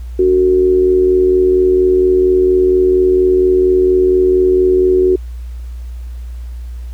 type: tone with amplitude modulation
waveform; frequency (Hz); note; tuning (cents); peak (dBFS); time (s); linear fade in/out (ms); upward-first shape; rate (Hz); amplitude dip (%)
sine; 370; F#4; 0; -5; 0.19-5.16; 5; sine; 84.3; 55
effects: added 60 Hz sine -23 dBFS peak until 6.93 s + pink hiss -49 dBFS RMS until 6.93 s